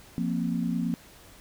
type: chord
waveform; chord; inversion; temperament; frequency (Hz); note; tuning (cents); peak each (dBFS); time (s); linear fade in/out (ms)
sine; F suspended fourth; none; just; 174.61 / 232.8 / 261.9; F3 / Bb3 / C4; 0 / -2 / +2; -29 / -29 / -32; 0.18-0.94; 0
effects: pink hiss -52 dBFS RMS until 1.4 s